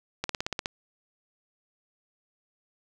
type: slowing click train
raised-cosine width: 0.2 ms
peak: -12 dBFS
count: 8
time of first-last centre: 0.24-0.659 s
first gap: 53 ms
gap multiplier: 1.04
effects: none